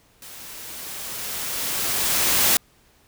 white noise with level ramp, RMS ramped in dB -41 to -17 dBFS, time 0.22-2.57 s, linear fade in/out 2 ms, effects pink hiss -58 dBFS RMS until 3.07 s

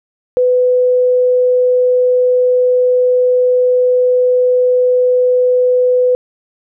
sine tone, 500 Hz, B4, 21 cents sharp, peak -8 dBFS, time 0.37-6.15 s, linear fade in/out 0 ms, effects none

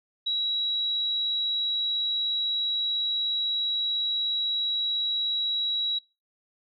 sine tone, 3881 Hz, B7, 31 cents flat, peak -24 dBFS, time 0.26-5.99 s, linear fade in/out 10 ms, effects noise-tail reverb RT60 0.3 s tail -23 dB re dry

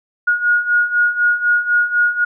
sine beating tone pair, 1439 / 1443 Hz, F#6 / F#6, -49 / -44 cents, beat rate 4 Hz, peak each -18 / -14 dBFS, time 0.27-2.25 s, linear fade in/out 10 ms, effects none

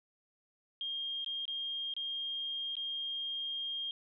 sine tone with dropouts, 3221 Hz, G7, 46 cents sharp, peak -35 dBFS, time 0.81-3.91 s, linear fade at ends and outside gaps 1 ms, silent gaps 1.246-1.262 / 1.454-1.479 / 1.938-1.965 / 2.754-2.767 s, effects none

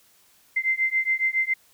sine beating tone pair, 2076 / 2083.2 Hz, C7 / C7, -14 / -8 cents, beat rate 7.2 Hz, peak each -24 dBFS, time 0.56-1.54 s, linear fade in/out 10 ms, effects white hiss -59 dBFS RMS until 1.73 s

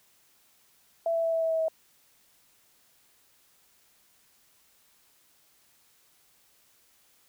sine tone with pitch steps, 666 / 662.2 / 658.4 / 654.6 / 650.8 / 647 / 643.3 Hz, E5 / E5 / E5 / E5 / E5 / E5 / E5, +18 / +8 / -2 / -12 / -22 / -32 / -42 cents, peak -24 dBFS, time 1.06-1.683 s, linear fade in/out 2 ms, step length 89 ms, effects white hiss -64 dBFS RMS until 7.28 s

